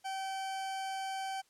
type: tone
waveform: 40% pulse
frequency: 771 Hz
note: G5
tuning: 29 cents flat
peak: -35 dBFS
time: 0.04-1.42 s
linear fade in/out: 20 ms
effects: white hiss -70 dBFS RMS until 1.49 s + low-pass 10000 Hz 12 dB/octave